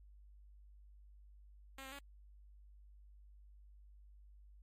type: tone with pitch steps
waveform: 5% pulse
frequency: 269 / 265.5 / 280.9 Hz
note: C4 / C4 / C#4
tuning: +48 / +25 / +23 cents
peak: -37 dBFS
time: 1.78-1.99 s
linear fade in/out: 2 ms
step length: 70 ms
effects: added 50 Hz sine -57 dBFS peak until 4.62 s + MP3 64 kbps